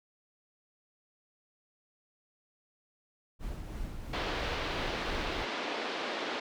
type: noise with tremolo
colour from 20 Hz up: brown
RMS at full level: -38 dBFS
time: 3.39-5.47 s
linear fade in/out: 50 ms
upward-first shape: sine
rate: 3 Hz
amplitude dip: 30%
type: band-pass noise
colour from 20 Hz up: pink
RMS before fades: -36 dBFS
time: 4.13-6.4 s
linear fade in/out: 5 ms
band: 280 to 4200 Hz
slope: 24 dB/octave
effects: none